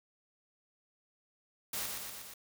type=noise with echo; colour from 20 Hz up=white; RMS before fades=-37 dBFS; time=1.73-1.86 s; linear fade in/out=5 ms; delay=120 ms; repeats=4; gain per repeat=-3 dB; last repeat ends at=2.34 s; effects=none